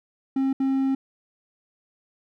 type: tone bursts at uneven times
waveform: triangle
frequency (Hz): 268.2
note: C4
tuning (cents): +43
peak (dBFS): -18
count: 2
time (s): 0.36-0.53 / 0.6-0.95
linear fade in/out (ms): 5
effects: none